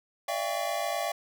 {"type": "tone cluster", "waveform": "square", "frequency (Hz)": [584, 635, 683, 797, 1127], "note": ["D5", "D#5", "F5", "G5", "C#6"], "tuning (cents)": [-10, 35, -39, 28, 28], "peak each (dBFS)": [-36, -40, -33, -36, -39], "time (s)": [0.28, 1.12], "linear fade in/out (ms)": 5, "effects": []}